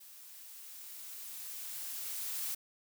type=noise with level ramp; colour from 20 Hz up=blue; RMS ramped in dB=-54 to -37 dBFS; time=0-2.55 s; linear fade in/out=10 ms; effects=none